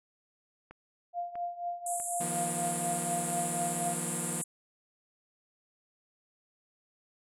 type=click train; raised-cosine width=0.5 ms; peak=-33 dBFS; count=5; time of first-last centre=0.71-3.291 s; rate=1.55 Hz
type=tone with tremolo; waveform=sine; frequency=698.5 Hz; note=F5; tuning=in tune; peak=-30 dBFS; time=1.13-3.96 s; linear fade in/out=50 ms; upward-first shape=triangle; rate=4.1 Hz; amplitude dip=85%
type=band-pass noise; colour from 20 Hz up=white; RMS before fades=-37 dBFS; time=1.86-4.44 s; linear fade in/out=5 ms; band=7200 to 11000 Hz; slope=96 dB/octave
type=chord; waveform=sawtooth; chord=Eb suspended second; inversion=none; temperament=equal with one note detuned; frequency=155.56 / 174.61 / 239.1 Hz; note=Eb3 / F3 / Bb3; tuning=0 / 0 / +44 cents; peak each=-38 / -34 / -37 dBFS; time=2.2-4.42 s; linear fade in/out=10 ms
effects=none